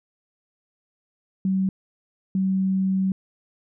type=tone bursts at uneven times; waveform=sine; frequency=190.4 Hz; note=F#3; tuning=50 cents sharp; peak=-19 dBFS; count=2; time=1.45-1.69 / 2.35-3.12 s; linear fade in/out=2 ms; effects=none